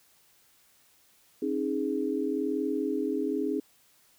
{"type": "chord", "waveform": "sine", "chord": "C# suspended second", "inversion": "none", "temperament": "equal with one note detuned", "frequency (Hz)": [270.1, 311.1, 415.3], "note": ["C#4", "D#4", "G#4"], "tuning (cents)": [-45, 0, 0], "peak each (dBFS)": -31, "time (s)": [1.42, 3.6], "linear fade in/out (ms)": 5, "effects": ["white hiss -63 dBFS RMS until 4.18 s"]}